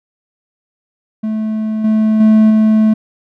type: tone with level steps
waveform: triangle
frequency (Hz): 217.4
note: A3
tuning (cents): -21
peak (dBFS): -13 / -7 / -3 / -5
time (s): 1.23-2.94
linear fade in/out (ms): 10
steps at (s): 1.84 / 2.2 / 2.5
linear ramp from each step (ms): 5
effects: none